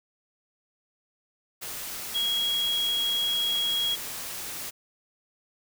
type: tone in noise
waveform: sine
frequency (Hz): 3300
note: G#7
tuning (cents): -12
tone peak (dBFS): -24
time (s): 2.14-3.96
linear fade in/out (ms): 20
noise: white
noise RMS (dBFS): -36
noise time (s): 1.61-4.71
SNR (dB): +9
effects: none